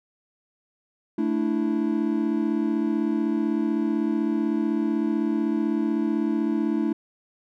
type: chord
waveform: triangle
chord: A suspended fourth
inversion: none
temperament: equal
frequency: 220 / 293.7 / 329.6 Hz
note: A3 / D4 / E4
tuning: 0 / 0 / 0 cents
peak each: -24 dBFS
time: 1.18-6.93 s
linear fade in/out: 5 ms
effects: none